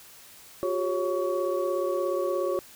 sine tone cluster, 359.1 / 396 / 551 / 1125 Hz, F4 / G4 / C#5 / C#6, +48 / +18 / -11 / +25 cents, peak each -29 / -32 / -28 / -35 dBFS, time 0.63-2.59 s, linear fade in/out 0 ms, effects white hiss -50 dBFS RMS until 2.75 s

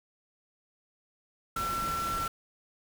sine tone in noise, 1350 Hz, E6, 41 cents sharp, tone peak -30 dBFS, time 1.56-2.28 s, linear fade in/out 5 ms, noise pink, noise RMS -38 dBFS, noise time 1.56-2.28 s, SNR +5 dB, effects none

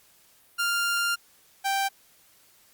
sawtooth tone pair in turn, 1396.9 / 784 Hz, F6 / G5, 0 / 0 cents, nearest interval minor seventh, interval 1000 cents, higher first, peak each -20 dBFS, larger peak neither, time 0.58-1.16 / 1.64-1.89 s, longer first, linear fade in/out 20 ms, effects white hiss -59 dBFS RMS until 2.73 s + Opus 48 kbps

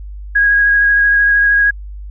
sine tone with vibrato, 1647 Hz, G#6, 15 cents flat, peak -8 dBFS, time 0.35-1.71 s, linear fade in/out 10 ms, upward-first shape sine, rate 13 Hz, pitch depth 14 cents each way, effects added 50 Hz sine -26 dBFS peak until 2.1 s

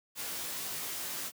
white noise with comb filter, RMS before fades -38 dBFS, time 0.15-1.32 s, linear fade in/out 50 ms, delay 17 ms, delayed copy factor +1, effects high-pass 100 Hz 12 dB/octave

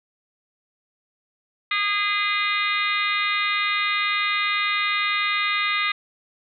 harmonic tone, 409.9 Hz, G#4, 23 cents flat, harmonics 3 / 4 / 5 / 6 / 7 / 8 / 9 / 10, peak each -26 / -33 / -24 / -28 / -35 / -37 / -29 / -37 dBFS, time 1.71-5.92 s, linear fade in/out 5 ms, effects none

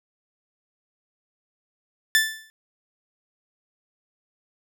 sawtooth tone with exponential decay, 1760 Hz, A6, in tune, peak -10 dBFS, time 2.15-2.5 s, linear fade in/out 0 ms, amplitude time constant 74 ms, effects none

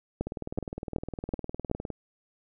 two click trains, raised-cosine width 2 ms, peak -15 / -21 dBFS, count 5 / 33, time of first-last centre 0.21-1.714 / 0.27-1.903 s, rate 2.66 / 19.6 Hz, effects none

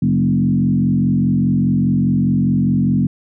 sine tone with frequency modulation, 196 Hz, G3, in tune, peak -12 dBFS, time 0.02-3.07 s, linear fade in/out 5 ms, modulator 44.9 Hz, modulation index 1.5, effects none

